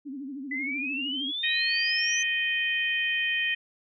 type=tone with vibrato; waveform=sine; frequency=274.3 Hz; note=C#4; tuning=18 cents flat; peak=-34 dBFS; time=0.05-1.32 s; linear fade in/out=20 ms; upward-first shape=sine; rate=13 Hz; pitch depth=120 cents each way
type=exponential sweep; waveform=sine; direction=up; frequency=1990 to 6210 Hz; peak=-29 dBFS; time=0.51-2.23 s; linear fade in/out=5 ms
type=harmonic tone; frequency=621 Hz; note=D#5; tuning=3 cents flat; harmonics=3 / 4 / 5; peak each=-28 / -28 / -31 dBFS; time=1.43-3.55 s; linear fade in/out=10 ms
effects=none